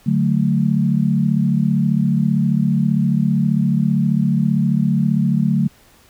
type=chord; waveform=sine; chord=D major; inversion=none; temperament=equal; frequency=146.83 / 185 / 220 Hz; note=D3 / F#3 / A3; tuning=0 / 0 / 0 cents; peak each=-18 dBFS; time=0.06-5.68 s; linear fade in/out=10 ms; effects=pink hiss -51 dBFS RMS until 6.09 s